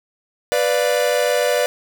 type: chord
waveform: 45% pulse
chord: B diminished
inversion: none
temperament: equal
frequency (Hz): 493.9 / 587.3 / 698.5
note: B4 / D5 / F5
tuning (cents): 0 / 0 / 0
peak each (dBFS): -19 / -19 / -25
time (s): 0.52-1.66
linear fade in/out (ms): 0
effects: none